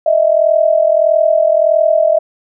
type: tone pair together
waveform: sine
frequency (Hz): 620 / 661.6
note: D#5 / E5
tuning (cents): -6 / +6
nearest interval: minor second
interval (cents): 112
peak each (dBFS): -11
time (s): 0.06-2.19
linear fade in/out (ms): 5
effects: none